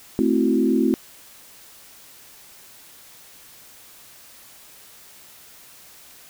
sine chord, F# half-diminished seventh, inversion first, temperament equal, 220 / 261.6 / 329.6 / 370 Hz, A3 / C4 / E4 / F#4, 0 / 0 / 0 / 0 cents, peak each -22 / -20 / -22 / -24 dBFS, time 0.19-0.94 s, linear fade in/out 0 ms, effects white hiss -47 dBFS RMS until 6.29 s

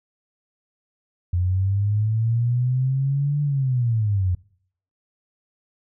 sine linear two-way sweep, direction up then down, 87.31 to 147 to 87.31 Hz, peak -18 dBFS, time 1.33-4.35 s, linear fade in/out 5 ms, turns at 3.42 s, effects noise-tail reverb RT60 0.6 s tail -22 dB re dry

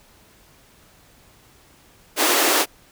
pink high-pass noise, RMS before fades -18 dBFS, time 2.16-2.66 s, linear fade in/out 50 ms, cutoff 290 Hz, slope 48 dB/octave, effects pink hiss -53 dBFS RMS until 2.91 s

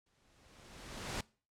pink noise with exponential growth, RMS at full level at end -37 dBFS, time 0.06-1.21 s, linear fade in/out 5 ms, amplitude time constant 250 ms, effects noise-tail reverb RT60 0.4 s tail -23 dB re dry + low-pass 8000 Hz 12 dB/octave

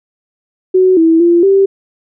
sine tone with pitch steps, 372 / 326.3 / 343.4 / 390.7 Hz, F#4 / E4 / F4 / G4, +9 / -18 / -29 / -6 cents, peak -5 dBFS, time 0.74-1.66 s, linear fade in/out 10 ms, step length 230 ms, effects none

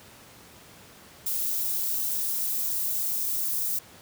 violet noise with high-pass filter sweep, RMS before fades -28 dBFS, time 1.26-3.79 s, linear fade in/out 5 ms, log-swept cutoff 2800 to 4500 Hz, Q 0.76, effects pink hiss -50 dBFS RMS until 4.01 s + high-pass 80 Hz 12 dB/octave

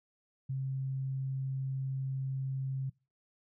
sine tone, 133.6 Hz, C3, 36 cents sharp, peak -32 dBFS, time 0.49-2.9 s, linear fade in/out 10 ms, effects noise-tail reverb RT60 0.3 s tail -24 dB re dry

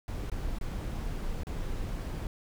brown noise with dropouts, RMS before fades -34 dBFS, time 0.08-2.27 s, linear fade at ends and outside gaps 1 ms, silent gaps 0.299-0.317 / 0.586-0.611 / 1.434-1.469 s, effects none

